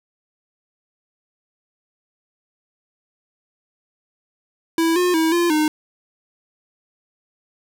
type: tone with pitch steps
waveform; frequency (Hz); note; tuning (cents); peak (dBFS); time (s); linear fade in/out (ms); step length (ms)
square; 328.9 / 358.4 / 322.3 / 345.3 / 306.7; E4 / F4 / E4 / F4 / D#4; -4 / +45 / -39 / -20 / -25; -16; 4.78-5.68; 2; 180
effects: none